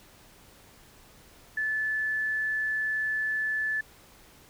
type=tone; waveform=sine; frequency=1739 Hz; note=A6; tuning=21 cents flat; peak=-26 dBFS; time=1.57-3.81 s; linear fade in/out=5 ms; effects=pink hiss -55 dBFS RMS until 4.49 s